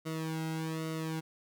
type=tone with flanger; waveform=sawtooth; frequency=160 Hz; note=D#3; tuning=49 cents sharp; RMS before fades=-36 dBFS; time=0.05-1.21 s; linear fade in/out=20 ms; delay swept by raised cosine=1.2 to 1.73 ms; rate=1.2 Hz; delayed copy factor=-0.95; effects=none